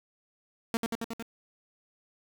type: tone with echo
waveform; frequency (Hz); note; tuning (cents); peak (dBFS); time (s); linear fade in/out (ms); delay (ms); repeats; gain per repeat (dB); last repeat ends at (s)
sawtooth; 228.9; A#3; -31; -22; 0.74-0.77; 0; 91; 5; -2; 1.225
effects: 8-bit